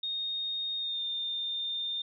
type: tone with pitch glide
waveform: sine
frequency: 3704 to 3619 Hz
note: A#7 to A7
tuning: -12 to +48 cents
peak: -31 dBFS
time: 0.03-2.02 s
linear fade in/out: 5 ms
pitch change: -40 cents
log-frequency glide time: 0.77-1.03 s
effects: none